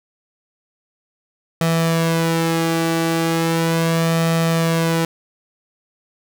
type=tone with flanger; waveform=sawtooth; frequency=164.81 Hz; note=E3; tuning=in tune; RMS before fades=-18 dBFS; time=1.61-5.05 s; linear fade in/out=2 ms; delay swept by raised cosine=1.6 to 2.6 ms; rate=0.37 Hz; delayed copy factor=+0.6; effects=none